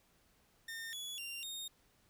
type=tone with pitch steps; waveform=sawtooth; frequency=1820 / 3397 / 2778 / 3700 Hz; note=A#6 / G#7 / F7 / A#7; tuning=-42 / +38 / -10 / -14 cents; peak=-39 dBFS; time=0.68-1.68 s; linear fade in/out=5 ms; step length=250 ms; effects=pink hiss -71 dBFS RMS until 2.09 s